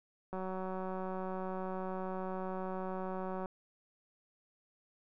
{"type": "click train", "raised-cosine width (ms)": 1, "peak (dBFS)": -27, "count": 586, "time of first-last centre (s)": [0.33, 3.458], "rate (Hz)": 187, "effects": []}